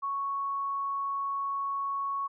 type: tone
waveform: sine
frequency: 1108.7 Hz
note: C#6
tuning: in tune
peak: -29 dBFS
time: 0.02-2.28 s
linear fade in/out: 20 ms
effects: none